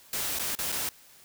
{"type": "noise with dropouts", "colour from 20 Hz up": "white", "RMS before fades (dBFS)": -31, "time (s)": [0.13, 0.89], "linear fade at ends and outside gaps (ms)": 2, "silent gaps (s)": [[0.388, 0.394], [0.552, 0.588], [0.72, 0.724]], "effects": ["white hiss -55 dBFS RMS until 1.24 s"]}